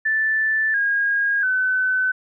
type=tone with pitch steps; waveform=sine; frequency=1759 / 1631.8 / 1513.7 Hz; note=A6 / G#6 / F#6; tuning=-1 / -31 / +39 cents; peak=-17 dBFS; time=0.05-2.12 s; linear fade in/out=10 ms; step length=690 ms; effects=none